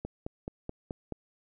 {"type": "click train", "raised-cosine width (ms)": 2, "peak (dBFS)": -22, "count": 6, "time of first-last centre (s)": [0.05, 1.123], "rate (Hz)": 4.66, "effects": []}